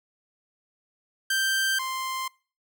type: tone pair in turn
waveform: sawtooth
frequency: 1568 / 1046.5 Hz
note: G6 / C6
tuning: 0 / 0 cents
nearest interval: perfect fifth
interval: 700 cents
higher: first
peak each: -19 / -25 dBFS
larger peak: first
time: 1.3-1.79 / 1.79-2.28 s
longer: neither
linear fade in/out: 5 ms
effects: noise-tail reverb RT60 0.4 s tail -25 dB re dry